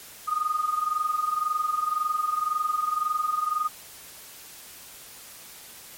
sine tone with amplitude modulation, 1234 Hz, D#6, 15 cents flat, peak -20 dBFS, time 0.27-3.69 s, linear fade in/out 20 ms, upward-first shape sine, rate 21.9 Hz, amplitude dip 75%, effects white hiss -45 dBFS RMS until 5.97 s + MP3 64 kbps

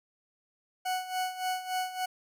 40% pulse tone with tremolo, 740 Hz, F#5, in tune, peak -27 dBFS, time 0.85-2.06 s, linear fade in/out 10 ms, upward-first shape sine, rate 3.5 Hz, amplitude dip 75%, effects none

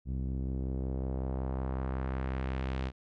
sawtooth tone with low-pass filter sweep, 65.41 Hz, C2, in tune, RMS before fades -34 dBFS, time 0.05-2.92 s, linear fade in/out 50 ms, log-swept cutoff 200 to 3700 Hz, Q 1.1, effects none

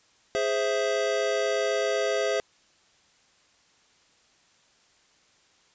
square chord, Ab augmented, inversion none, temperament equal, 415.3 / 523.3 / 659.3 Hz, Ab4 / C5 / E5, 0 / 0 / 0 cents, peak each -29 dBFS, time 0.35-2.4 s, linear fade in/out 0 ms, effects white hiss -62 dBFS RMS until 5.74 s + resampled to 16000 Hz

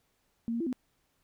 sine tone with pitch steps, 230.7 / 233.6 / 335.1 / 253 Hz, A#3 / A#3 / E4 / B3, -18 / +4 / +29 / +42 cents, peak -29 dBFS, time 0.48-0.728 s, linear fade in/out 0 ms, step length 62 ms, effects pink hiss -74 dBFS RMS until 1.23 s

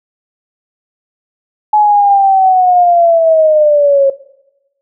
sine linear sweep, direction down, 851 to 542 Hz, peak -5 dBFS, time 1.73-4.1 s, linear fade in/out 5 ms, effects noise-tail reverb RT60 0.9 s tail -19 dB re dry

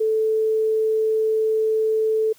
sine tone, 438.4 Hz, A4, 6 cents flat, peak -17 dBFS, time 0-2.33 s, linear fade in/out 10 ms, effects white hiss -54 dBFS RMS until 2.38 s

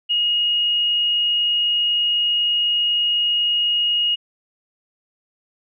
sine tone, 2874 Hz, F7, 49 cents sharp, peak -16 dBFS, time 0.09-4.16 s, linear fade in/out 20 ms, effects none

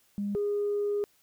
sine tone pair in turn, 202.9 / 410.4 Hz, G#3 / G#4, -40 / -21 cents, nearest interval octave, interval 1219 cents, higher second, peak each -28 / -25 dBFS, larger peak second, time 0.18-0.35 / 0.35-1.04 s, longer second, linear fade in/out 0 ms, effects tanh soft clip ceiling -22 dBFS + white hiss -66 dBFS RMS until 1.22 s

